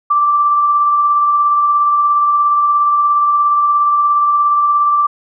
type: tone with tremolo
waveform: sine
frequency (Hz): 1172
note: D6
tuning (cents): -4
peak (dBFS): -8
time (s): 0.1-5.07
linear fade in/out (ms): 10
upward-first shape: sine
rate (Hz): 17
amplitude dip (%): 25
effects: none